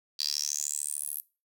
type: tone with high-pass filter sweep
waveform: 10% pulse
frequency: 73.42 Hz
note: D2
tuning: in tune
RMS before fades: -33 dBFS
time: 0.19-1.21 s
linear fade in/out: 5 ms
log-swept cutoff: 4500 to 12000 Hz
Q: 8.8
effects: noise-tail reverb RT60 0.3 s tail -21 dB re dry